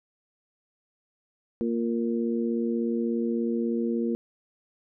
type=harmonic tone; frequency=116.54 Hz; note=A#2; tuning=in tune; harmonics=2 / 3 / 4; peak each=-26 / -30 / -32 dBFS; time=1.61-4.15 s; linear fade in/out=0 ms; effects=none